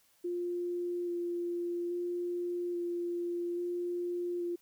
sine tone with vibrato, 349.2 Hz, F4, in tune, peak -32 dBFS, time 0.24-4.56 s, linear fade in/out 10 ms, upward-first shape square, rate 0.6 Hz, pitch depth 10 cents each way, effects white hiss -68 dBFS RMS until 4.61 s

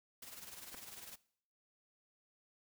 white noise with tremolo, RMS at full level -49 dBFS, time 0.22-1.16 s, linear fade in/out 5 ms, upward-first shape sine, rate 20 Hz, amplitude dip 60%
clicks, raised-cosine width 0.5 ms, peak -36 dBFS, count 2, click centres 0.743 / 0.747 s
effects noise-tail reverb RT60 0.6 s tail -20 dB re dry

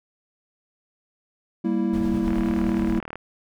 triangle chord, E diminished, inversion first, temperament equal, 196 / 233.1 / 329.6 Hz, G3 / Bb3 / E4, 0 / 0 / 0 cents, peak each -23 dBFS, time 1.64-3 s, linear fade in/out 10 ms
brown noise with tremolo, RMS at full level -31 dBFS, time 1.93-2.99 s, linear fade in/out 5 ms, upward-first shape sine, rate 9.6 Hz, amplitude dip 30%
click train, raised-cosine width 0.5 ms, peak -19 dBFS, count 35, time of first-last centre 2.28-3.156 s, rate 38.8 Hz
effects none

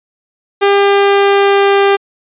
sawtooth tone with pitch glide, 400.4 to 397.6 Hz, G4 to G4, +37 to +25 cents, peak -3 dBFS, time 0.61-1.97 s, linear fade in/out 20 ms, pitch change -12 cents, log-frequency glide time 0.74-1.85 s, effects resampled to 8000 Hz

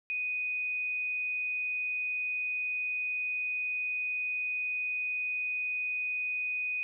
sine tone, 2489 Hz, D#7, in tune, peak -30 dBFS, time 0.1-6.83 s, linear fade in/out 0 ms, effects none

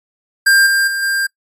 square tone with level steps, 1594 Hz, G6, 28 cents sharp, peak -8 / -12 / -18 / -15 dBFS, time 0.46-1.27 s, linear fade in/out 10 ms, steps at 0.66 / 0.87 / 1.02 s, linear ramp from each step 10 ms, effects noise-tail reverb RT60 0.1 s tail -23 dB re dry + MP3 64 kbps

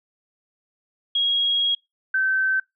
sine tone pair in turn, 3293 / 1542 Hz, G#7 / G6, -15 / -29 cents, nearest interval octave + minor second, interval 1314 cents, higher first, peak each -18 dBFS, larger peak neither, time 1.15-1.75 / 2.14-2.6 s, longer first, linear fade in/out 5 ms, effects noise-tail reverb RT60 0.2 s tail -26 dB re dry

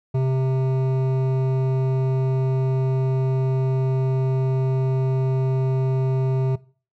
sine tone with hard clipping, 131.4 Hz, C3, 8 cents sharp, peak -20 dBFS, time 0.14-6.56 s, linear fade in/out 10 ms, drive 12 dB, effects noise-tail reverb RT60 0.4 s tail -20 dB re dry

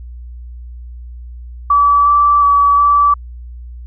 sine tone with pitch steps, 1150 / 1162 / 1143 / 1156 Hz, D6 / D6 / D6 / D6, -37 / -19 / -47 / -28 cents, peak -7 dBFS, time 1.7-3.14 s, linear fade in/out 5 ms, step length 360 ms, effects added 60 Hz sine -28 dBFS peak until 3.86 s

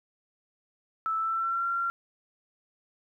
sine tone with pitch glide, 1315 to 1374 Hz, E6 to F6, -5 to -29 cents, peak -26 dBFS, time 1.06-1.9 s, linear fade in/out 0 ms, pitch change +76 cents, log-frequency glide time 1.17-1.66 s, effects 11-bit

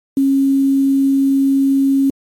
sine tone with quantisation, 272.8 Hz, C#4, 28 cents flat, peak -10 dBFS, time 0.17-2.1 s, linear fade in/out 2 ms, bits 6, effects MP3 64 kbps

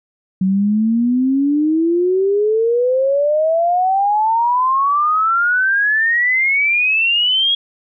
sine exponential sweep, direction up, 185.4 to 3319 Hz, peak -12 dBFS, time 0.41-7.55 s, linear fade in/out 5 ms, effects none

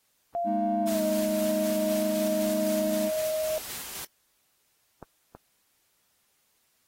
sine tone with pitch glide, 690 to 625.5 Hz, F5 to D#5, -21 to +9 cents, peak -26 dBFS, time 0.35-3.58 s, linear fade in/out 0 ms, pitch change -170 cents, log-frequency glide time 0.82-1.02 s
triangle chord, Ab suspended second, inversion none, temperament equal with one note detuned, 207.7 / 234.2 / 311.1 Hz, Ab3 / Bb3 / Eb4, 0 / +8 / 0 cents, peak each -28 / -34 / -30 dBFS, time 0.44-3.11 s, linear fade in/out 50 ms
white noise with tremolo, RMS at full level -37 dBFS, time 0.87-4.05 s, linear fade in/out 5 ms, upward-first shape square, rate 3.9 Hz, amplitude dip 25%
clicks, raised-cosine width 1 ms, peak -27 / -29 dBFS, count 2, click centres 5.027 / 5.35 s
effects white hiss -70 dBFS RMS until 6.87 s + AAC 48 kbps

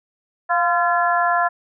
harmonic tone with a mistuned harmonic, 342.5 Hz, F4, 34 cents flat, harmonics 2 / 3 / 4 / 5, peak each -19 / -21 / -22 / -23 dBFS, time 0.49-1.49 s, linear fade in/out 20 ms, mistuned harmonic 2, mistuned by +37 cents, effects none

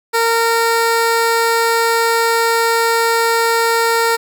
15% pulse tone, 459.9 Hz, A#4, 23 cents flat, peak -6 dBFS, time 0.13-4.17 s, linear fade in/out 20 ms, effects none

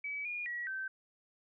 sine tone with pitch steps, 2286 / 2432 / 1921 / 1549 Hz, D7 / D#7 / B6 / G6, -47 / -40 / -48 / -21 cents, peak -36 dBFS, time 0.04-0.88 s, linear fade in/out 5 ms, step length 210 ms, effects none

